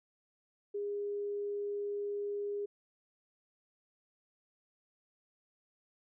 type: tone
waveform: sine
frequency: 408.2 Hz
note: G#4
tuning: 30 cents flat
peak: -34 dBFS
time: 0.74-2.66 s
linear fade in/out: 10 ms
effects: none